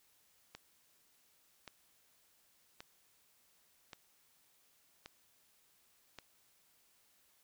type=click train; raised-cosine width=0.2 ms; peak=-30 dBFS; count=6; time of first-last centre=0.55-6.187 s; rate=0.887 Hz; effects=white hiss -71 dBFS RMS until 7.43 s